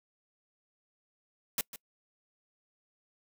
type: noise with echo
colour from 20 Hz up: white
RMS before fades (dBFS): -30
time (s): 1.58-1.61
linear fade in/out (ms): 2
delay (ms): 150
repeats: 1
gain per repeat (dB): -14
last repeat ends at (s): 1.76
effects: noise-tail reverb RT60 0.1 s tail -25 dB re dry